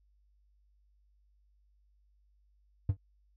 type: tone with exponential decay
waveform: triangle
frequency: 96.4 Hz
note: G2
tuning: 28 cents flat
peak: -20 dBFS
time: 2.89-2.97 s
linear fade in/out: 5 ms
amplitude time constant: 17 ms
effects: noise-tail reverb RT60 0.1 s tail -26 dB re dry + added 50 Hz sine -65 dBFS peak until 3.36 s